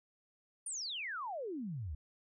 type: exponential sweep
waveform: sine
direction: down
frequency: 9670 to 67.3 Hz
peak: -38 dBFS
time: 0.66-1.95 s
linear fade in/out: 5 ms
effects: none